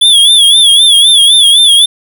square tone with vibrato, 3412 Hz, G#7, 46 cents sharp, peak -3 dBFS, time 0.01-1.86 s, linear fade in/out 10 ms, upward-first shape sine, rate 3.9 Hz, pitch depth 94 cents each way, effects none

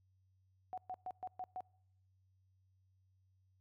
sine tone bursts, 740 Hz, F#5, in tune, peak -40 dBFS, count 6, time 0.73-1.606 s, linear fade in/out 0 ms, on 46 ms, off 120 ms, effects noise-tail reverb RT60 0.8 s tail -26 dB re dry + added 94 Hz sine -70 dBFS peak until 3.6 s

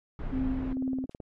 brown noise, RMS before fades -34 dBFS, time 0.19-0.73 s, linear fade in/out 2 ms
sine tone with tremolo, 261.6 Hz, C4, in tune, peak -27 dBFS, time 0.32-1.06 s, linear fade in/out 10 ms, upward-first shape sine, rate 2.3 Hz, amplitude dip 40%
click train, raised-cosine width 2 ms, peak -27 dBFS, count 9, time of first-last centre 0.77-1.202 s, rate 18.5 Hz
violet noise with exponential decay, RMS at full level -39 dBFS, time 1.11-1.19 s, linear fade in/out 0 ms, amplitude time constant 16 ms
effects low-pass 2000 Hz 12 dB/octave + AAC 32 kbps

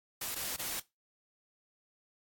white noise with dropouts, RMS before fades -37 dBFS, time 0.21-0.8 s, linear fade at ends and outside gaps 5 ms, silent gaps 0.348-0.359 / 0.563-0.592 s, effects noise-tail reverb RT60 0.2 s tail -19 dB re dry + AAC 64 kbps

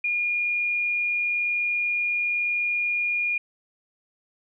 sine tone, 2427 Hz, D#7, 44 cents flat, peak -22 dBFS, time 0.04-3.38 s, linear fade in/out 5 ms, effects none

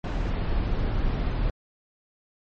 brown noise, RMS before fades -25 dBFS, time 0.04-1.5 s, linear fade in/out 2 ms, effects low-pass 4000 Hz 12 dB/octave + MP3 32 kbps

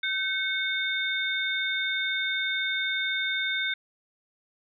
sine tone cluster, 1536 / 2194 / 3626 Hz, G6 / C#7 / A#7, -36 / -18 / -49 cents, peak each -30 dBFS, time 0.03-3.74 s, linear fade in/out 5 ms, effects none

